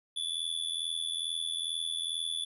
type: tone with amplitude modulation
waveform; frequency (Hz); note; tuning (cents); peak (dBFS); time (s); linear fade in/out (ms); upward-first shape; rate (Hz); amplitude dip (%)
square; 3453; A7; -33; -29; 0.16-2.45; 10; sine; 82.3; 80
effects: resampled to 32000 Hz